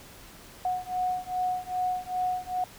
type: beating tone pair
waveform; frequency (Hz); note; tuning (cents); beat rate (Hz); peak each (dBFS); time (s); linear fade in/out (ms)
sine; 731 / 733.5; F#5 / F#5; -21 / -15; 2.5; -30; 0.65-2.64; 2
effects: pink hiss -49 dBFS RMS until 2.78 s